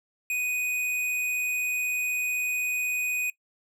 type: tone with hard clipping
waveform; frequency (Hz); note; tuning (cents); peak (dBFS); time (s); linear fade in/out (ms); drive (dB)
triangle; 2489; D#7; 0; -27; 0.3-3.3; 2; 18
effects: noise-tail reverb RT60 0.1 s tail -21 dB re dry